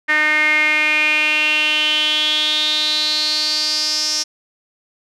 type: tone with band-pass filter sweep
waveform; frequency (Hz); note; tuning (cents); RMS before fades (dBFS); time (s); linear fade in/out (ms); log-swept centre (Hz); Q
sawtooth; 304.8; D#4; -36; -17; 0.08-4.24; 20; 1900 to 5500; 7.7
effects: none